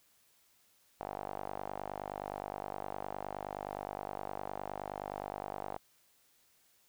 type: tone with band-pass filter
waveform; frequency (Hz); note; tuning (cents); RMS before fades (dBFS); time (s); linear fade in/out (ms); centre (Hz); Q
sawtooth; 49.65; G1; +23; -42; 1-5.78; 0; 760; 3.1
effects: white hiss -69 dBFS RMS until 6.88 s